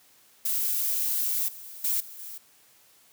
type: noise with level steps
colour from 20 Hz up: violet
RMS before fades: -27 / -43 / -26 / -44 / -40 dBFS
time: 0.45-2.38 s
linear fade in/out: 5 ms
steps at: 1.48 / 1.84 / 2 / 2.19 s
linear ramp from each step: 5 ms
effects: white hiss -59 dBFS RMS until 3.12 s + high-pass 80 Hz 12 dB/octave